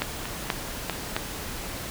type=clicks; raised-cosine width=0.3 ms; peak=-8 / -18 / -7 / -10 / -8 dBFS; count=5; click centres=0.02 / 0.255 / 0.502 / 0.897 / 1.165 s; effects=pink hiss -35 dBFS RMS until 1.9 s